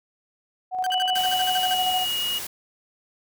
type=tone with tremolo; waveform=sine; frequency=740 Hz; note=F#5; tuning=in tune; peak=-21 dBFS; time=0.71-2.06 s; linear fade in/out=50 ms; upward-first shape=square; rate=13 Hz; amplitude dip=40%
type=tone bursts; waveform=sawtooth; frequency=1560 Hz; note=G6; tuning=9 cents flat; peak=-25 dBFS; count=12; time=0.84-1.734 s; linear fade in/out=0 ms; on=25 ms; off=54 ms
type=tone with pitch glide; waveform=sine; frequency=2960 to 2884 Hz; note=F#7 to F#7; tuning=0 to -45 cents; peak=-24 dBFS; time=0.9-2.39 s; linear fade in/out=10 ms; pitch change=-45 cents; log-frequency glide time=1.12-2.11 s
type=noise; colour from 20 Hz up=white; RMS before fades=-33 dBFS; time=1.15-2.47 s; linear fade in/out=5 ms
effects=none